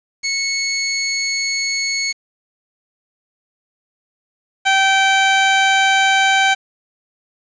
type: tone pair in turn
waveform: 15% pulse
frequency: 2198 / 774.9 Hz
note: C#7 / G5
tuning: -15 / -20 cents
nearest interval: octave + tritone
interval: 1805 cents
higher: first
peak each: -11 / -5 dBFS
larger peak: second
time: 0.23-2.13 / 4.65-6.55 s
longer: neither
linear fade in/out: 20 ms
effects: resampled to 16000 Hz + 7-bit